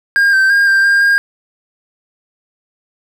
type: tone with pitch steps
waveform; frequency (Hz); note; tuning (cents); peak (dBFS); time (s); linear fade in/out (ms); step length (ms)
triangle; 1614 / 1555 / 1615 / 1583 / 1605 / 1616; G#6 / G6 / G#6 / G6 / G6 / G#6; -50 / -14 / -49 / +17 / +40 / -48; -6; 0.16-1.18; 0; 170
effects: none